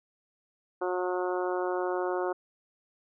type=harmonic tone; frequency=181.3 Hz; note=F#3; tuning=35 cents flat; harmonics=2 / 3 / 4 / 5 / 6 / 7 / 8; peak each=-30 / -34 / -36 / -38 / -40 / -41 / -42 dBFS; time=0.81-2.33 s; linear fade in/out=10 ms; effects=none